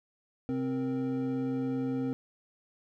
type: tone cluster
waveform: triangle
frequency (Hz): 131.2 / 261.9 / 469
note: C3 / C4 / A#4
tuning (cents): +5 / +2 / +11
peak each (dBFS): -36 / -28 / -36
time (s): 0.49-2.13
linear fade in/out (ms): 0
effects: none